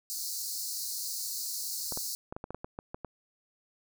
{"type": "high-pass noise", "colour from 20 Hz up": "pink", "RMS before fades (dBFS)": -36, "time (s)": [0.1, 2.15], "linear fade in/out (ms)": 0, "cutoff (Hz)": 4200, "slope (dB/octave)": 96}
{"type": "clicks", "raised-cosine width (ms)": 1, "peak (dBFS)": -24, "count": 11, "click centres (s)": [1.923, 1.974, 2.325, 2.365, 2.441, 2.506, 2.546, 2.645, 2.789, 2.945, 3.047]}
{"effects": []}